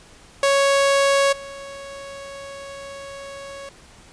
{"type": "tone with level steps", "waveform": "sawtooth", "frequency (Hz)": 554.4, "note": "C#5", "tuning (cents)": 0, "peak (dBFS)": [-11, -30], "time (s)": [0.43, 3.69], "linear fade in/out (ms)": 2, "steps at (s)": 1.32, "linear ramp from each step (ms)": 10, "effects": ["pink hiss -48 dBFS RMS until 4.12 s", "resampled to 22050 Hz"]}